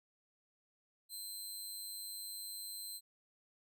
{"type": "tone", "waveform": "15% pulse", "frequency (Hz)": 4100, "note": "C8", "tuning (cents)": -36, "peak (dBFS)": -37, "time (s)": [1.09, 3.01], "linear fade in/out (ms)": 50, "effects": []}